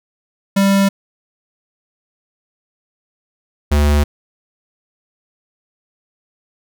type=tone pair in turn; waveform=square; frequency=196.8 / 73.33 Hz; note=G3 / D2; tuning=+7 / -2 cents; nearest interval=octave + perfect fourth; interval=1709 cents; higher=first; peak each=-11 dBFS; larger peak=neither; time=0.56-0.89 / 3.71-4.04 s; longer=neither; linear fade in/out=10 ms; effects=none